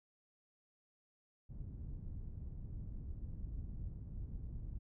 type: low-pass noise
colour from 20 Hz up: pink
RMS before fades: -45 dBFS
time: 1.49-4.79 s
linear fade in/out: 20 ms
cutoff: 120 Hz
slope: 12 dB/octave
effects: none